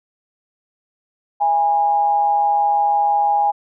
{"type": "tone with amplitude modulation", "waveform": "sine", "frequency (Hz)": 820, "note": "G#5", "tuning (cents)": -22, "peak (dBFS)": -11, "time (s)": [1.4, 3.52], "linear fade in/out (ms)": 20, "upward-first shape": "sine", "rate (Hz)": 154, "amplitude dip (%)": 50, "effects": []}